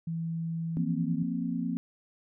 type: tone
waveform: sine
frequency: 164.81 Hz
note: E3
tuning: in tune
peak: -30 dBFS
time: 0.07-1.23 s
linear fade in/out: 5 ms
type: chord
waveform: sine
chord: F suspended fourth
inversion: none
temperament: just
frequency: 174.61 / 232.8 / 261.9 Hz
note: F3 / Bb3 / C4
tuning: 0 / -2 / +2 cents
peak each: -33 dBFS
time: 0.77-1.77 s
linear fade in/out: 0 ms
effects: none